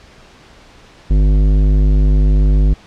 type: tone with tanh clipping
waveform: sine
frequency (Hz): 50.4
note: G1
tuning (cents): +49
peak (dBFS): -10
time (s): 1.1-2.74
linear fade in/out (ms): 10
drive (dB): 14
effects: pink hiss -43 dBFS RMS until 2.86 s + low-pass 5000 Hz 12 dB/octave